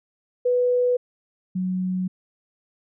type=tone pair in turn; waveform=sine; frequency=493.9 / 184.58 Hz; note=B4 / F#3; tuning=0 / -4 cents; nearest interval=octave + perfect fourth; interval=1704 cents; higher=first; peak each=-17 / -22 dBFS; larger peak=first; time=0.45-0.97 / 1.55-2.08 s; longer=second; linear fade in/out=10 ms; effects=none